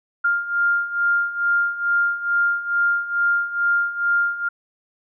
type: beating tone pair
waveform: sine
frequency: 1400 / 1402.3 Hz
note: F6 / F6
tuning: +4 / +7 cents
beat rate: 2.3 Hz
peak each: -23 / -19 dBFS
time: 0.24-4.49 s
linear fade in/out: 10 ms
effects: none